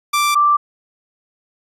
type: tone pair in turn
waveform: sawtooth / sine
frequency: 1174.7 / 1174.7 Hz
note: D6 / D6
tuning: 0 / 0 cents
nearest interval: unison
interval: 0 cents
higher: neither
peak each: -10 dBFS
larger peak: neither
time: 0.13-0.35 / 0.35-0.57 s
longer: neither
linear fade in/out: 10 ms
effects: resampled to 32000 Hz